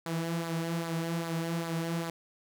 sawtooth tone with flanger, 166.2 Hz, E3, 15 cents sharp, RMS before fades -33 dBFS, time 0.06-2.1 s, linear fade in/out 2 ms, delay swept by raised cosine 0.33 to 5.23 ms, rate 2.5 Hz, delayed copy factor -0.55, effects none

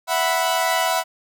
sawtooth chord, E suspended second, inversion none, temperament equal, 659.3 / 740 / 987.8 Hz, E5 / F#5 / B5, 0 / 0 / 0 cents, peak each -19 dBFS, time 0.07-1.04 s, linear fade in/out 50 ms, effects none

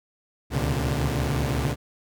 sawtooth tone cluster, 69 / 74.5 / 117.6 / 131.5 / 146.1 Hz, C#2 / D2 / A#2 / C3 / D3, -7 / +25 / +16 / +9 / -9 cents, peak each -24 / -30 / -25 / -26 / -25 dBFS, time 0.5-1.76 s, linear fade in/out 50 ms, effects none

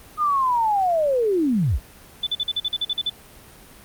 sine linear sweep, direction down, 1244.5 to 34.65 Hz, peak -17 dBFS, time 0.17-1.8 s, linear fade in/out 50 ms
sine tone bursts, 3499 Hz, A7, 10 cents flat, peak -20 dBFS, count 11, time 2.23-3.098 s, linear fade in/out 5 ms, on 38 ms, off 45 ms
effects pink hiss -46 dBFS RMS until 3.84 s + Opus 32 kbps

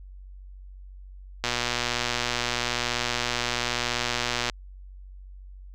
click train, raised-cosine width 0.2 ms, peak -8 dBFS, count 371, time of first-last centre 1.44-4.498 s, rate 121 Hz, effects added 47 Hz sine -41 dBFS peak until 5.74 s

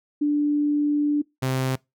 sine / sawtooth tone pair in turn, 293.7 / 130.83 Hz, D4 / C3, 0 / 0 cents, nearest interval octave + major second, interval 1400 cents, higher first, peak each -18 dBFS, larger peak neither, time 0.21-1.22 / 1.42-1.76 s, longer first, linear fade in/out 10 ms, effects noise-tail reverb RT60 0.2 s tail -23 dB re dry

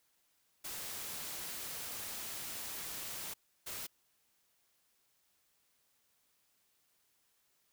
white noise bursts at uneven times, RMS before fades -43 dBFS, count 2, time 0.64-3.34 / 3.66-3.87 s, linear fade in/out 10 ms, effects white hiss -75 dBFS RMS until 7.72 s

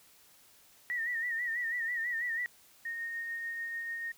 sine tone with vibrato, 1885 Hz, A#6, 19 cents sharp, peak -31 dBFS, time 0.9-2.46 s, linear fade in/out 0 ms, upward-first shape sine, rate 6.1 Hz, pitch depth 79 cents each way
sine tone with tremolo, 1850 Hz, A#6, 14 cents flat, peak -34 dBFS, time 2.85-4.12 s, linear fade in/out 5 ms, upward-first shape sine, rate 6.8 Hz, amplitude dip 25%
effects white hiss -61 dBFS RMS until 4.17 s

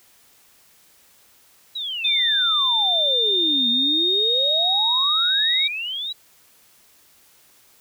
sine exponential two-way sweep, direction down then up, 3958 to 230 to 3958 Hz, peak -25 dBFS, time 1.75-6.13 s, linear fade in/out 10 ms, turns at 3.69 s
sine tone with pitch glide, 3585 to 3768 Hz, A7 to A#7, +32 to +18 cents, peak -17 dBFS, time 2.04-5.68 s, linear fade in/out 10 ms, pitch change +86 cents, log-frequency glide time 3.03-4.75 s
effects white hiss -55 dBFS RMS until 7.8 s

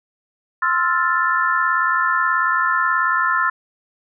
sine chord, F major seventh, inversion second, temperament equal, 1046.5 / 1318.5 / 1396.9 / 1760 Hz, C6 / E6 / F6 / A6, 0 / 0 / 0 / 0 cents, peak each -21 dBFS, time 0.62-3.5 s, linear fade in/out 5 ms, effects none

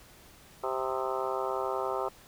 harmonic tone with a mistuned harmonic, 130.81 Hz, C3, in tune, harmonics 3 / 4 / 5 / 6 / 7 / 8 / 9 / 10, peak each -35 / -36 / -37 / -38 / -38 / -39 / -40 / -40 dBFS, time 0.63-2.09 s, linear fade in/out 10 ms, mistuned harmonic 9, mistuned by +64 cents, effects pink hiss -55 dBFS RMS until 2.27 s

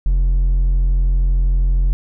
sine tone with hard clipping, 43.65 Hz, F1, in tune, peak -13 dBFS, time 0.06-1.93 s, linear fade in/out 0 ms, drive 3 dB, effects none

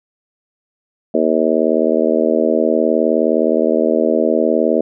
harmonic tone, 79.4 Hz, D#2, 36 cents sharp, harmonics 3 / 4 / 5 / 6 / 7 / 8, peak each -19 / -19 / -19 / -19 / -19 / -19 dBFS, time 1.14-4.81 s, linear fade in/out 5 ms, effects none

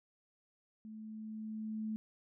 sine tone with level ramp, 217.5 Hz, A3, 20 cents flat, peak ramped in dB -46 to -35 dBFS, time 0.85-1.96 s, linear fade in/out 0 ms, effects none

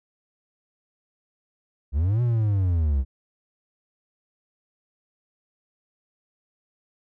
triangle linear two-way sweep, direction up then down, 63.2 to 123.47 to 63.2 Hz, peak -17 dBFS, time 1.92-3.05 s, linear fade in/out 50 ms, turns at 2.22 s, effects none

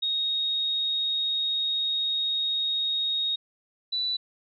sine tone pair in turn, 3744 / 3966 Hz, A#7 / B7, +7 / +7 cents, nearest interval minor second, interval 100 cents, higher second, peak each -24 / -25 dBFS, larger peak first, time 0.02-3.36 / 3.92-4.17 s, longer first, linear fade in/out 10 ms, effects none

